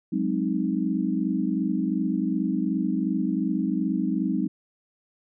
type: chord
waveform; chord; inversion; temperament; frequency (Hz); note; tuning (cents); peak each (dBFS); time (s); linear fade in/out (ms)
sine; Ab dominant seventh; third; equal; 185 / 207.7 / 261.6 / 311.1; Gb3 / Ab3 / C4 / Eb4; 0 / 0 / 0 / 0; -28; 0.12-4.48; 10
effects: none